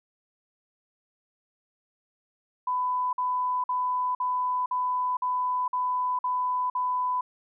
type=tone bursts; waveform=sine; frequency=1000 Hz; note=B5; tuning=21 cents sharp; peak=-24 dBFS; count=9; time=2.67-7.21 s; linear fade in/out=5 ms; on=460 ms; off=50 ms; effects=none